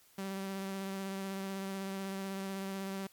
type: tone with vibrato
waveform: sawtooth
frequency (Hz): 193.8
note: G3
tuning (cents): -20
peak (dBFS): -33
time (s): 0.18-3.07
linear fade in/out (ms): 5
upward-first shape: triangle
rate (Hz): 16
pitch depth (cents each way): 19
effects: white hiss -64 dBFS RMS until 3.12 s + MP3 96 kbps